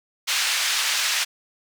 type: band-pass noise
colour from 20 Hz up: white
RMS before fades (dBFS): -23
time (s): 0.27-1.25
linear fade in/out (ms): 20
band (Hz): 1400 to 5200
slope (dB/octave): 12
effects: none